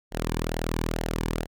sawtooth tone with flanger, 40.46 Hz, E1, 32 cents flat, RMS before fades -29 dBFS, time 0.11-1.47 s, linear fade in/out 50 ms, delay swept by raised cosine 0.8 to 1.55 ms, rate 2.2 Hz, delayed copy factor -0.6, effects none

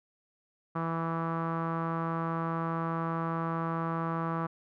sawtooth tone with low-pass filter, 164.81 Hz, E3, in tune, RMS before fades -32 dBFS, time 0.75-4.47 s, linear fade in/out 10 ms, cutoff 1200 Hz, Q 4.5, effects none

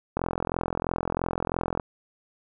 click train, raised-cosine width 1 ms, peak -12 dBFS, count 71, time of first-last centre 0.17-1.798 s, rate 43 Hz, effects none

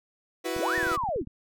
sawtooth chord, E suspended second, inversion none, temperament equal, 329.6 / 370 / 493.9 Hz, E4 / F#4 / B4, 0 / 0 / 0 cents, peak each -29 dBFS, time 0.44-0.97 s, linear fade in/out 20 ms
clicks, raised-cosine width 5 ms, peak -28 dBFS, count 11, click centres 0.565 / 0.779 / 0.83 / 0.868 / 0.917 / 0.976 / 1.037 / 1.089 / 1.161 / 1.215 / 1.273 s
sine linear two-way sweep, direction up then down, 89.6 to 1878 to 188.2 Hz, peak -26 dBFS, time 0.58-1.25 s, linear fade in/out 50 ms, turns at 0.76 s
effects none

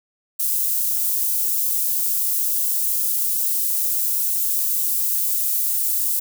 white high-pass noise, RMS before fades -21 dBFS, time 0.39-6.2 s, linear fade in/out 10 ms, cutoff 11000 Hz, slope 12 dB/octave, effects none

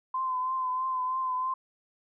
sine tone with vibrato, 1029 Hz, C6, 29 cents flat, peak -27 dBFS, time 0.14-1.54 s, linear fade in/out 5 ms, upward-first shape triangle, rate 3.1 Hz, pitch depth 37 cents each way, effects none

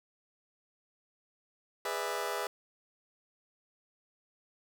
20% pulse chord, E dominant seventh, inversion first, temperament just, 412 / 494.4 / 593.3 / 659.3 Hz, G#4 / B4 / D5 / E5, -14 / +2 / +18 / 0 cents, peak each -33 / -33 / -36 / -34 dBFS, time 1.85-2.47 s, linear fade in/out 2 ms, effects none

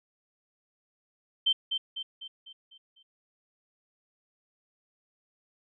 sine tone with echo, 3115 Hz, G7, 12 cents flat, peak -21 dBFS, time 1.46-1.53 s, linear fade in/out 10 ms, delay 250 ms, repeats 6, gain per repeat -6 dB, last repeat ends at 3.03 s, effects none

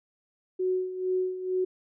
sine tone with tremolo, 370 Hz, F#4, in tune, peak -23 dBFS, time 0.59-1.65 s, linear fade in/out 10 ms, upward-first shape sine, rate 2.2 Hz, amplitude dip 70%, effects none

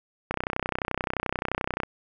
click train, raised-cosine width 0.5 ms, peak -11 dBFS, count 49, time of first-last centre 0.31-1.834 s, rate 31.5 Hz, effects none

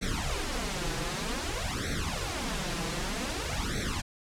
pink noise with flanger, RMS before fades -32 dBFS, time 0.01-4.02 s, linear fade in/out 20 ms, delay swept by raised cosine 0.5 to 6 ms, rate 0.53 Hz, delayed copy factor +1, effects low-pass 8000 Hz 12 dB/octave

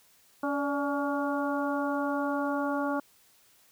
harmonic tone with a mistuned harmonic, 282.5 Hz, C#4, 33 cents sharp, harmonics 1 / 2 / 3 / 4 / 5, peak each -30 / -33 / -35 / -36 / -37 dBFS, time 0.43-3 s, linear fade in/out 5 ms, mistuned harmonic 2, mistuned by +48 cents, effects white hiss -62 dBFS RMS until 3.71 s

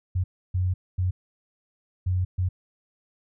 sine tone bursts at uneven times, 91.5 Hz, F#2, 19 cents flat, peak -21 dBFS, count 5, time 0.15-0.24 / 0.54-0.74 / 0.98-1.11 / 2.06-2.25 / 2.38-2.49 s, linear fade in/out 10 ms, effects none

